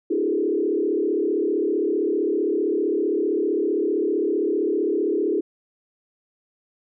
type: tone with frequency modulation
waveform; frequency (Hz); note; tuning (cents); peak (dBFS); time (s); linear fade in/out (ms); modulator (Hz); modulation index
sine; 370; F#4; 0; -19; 0.1-5.41; 10; 35.4; 1.9
effects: none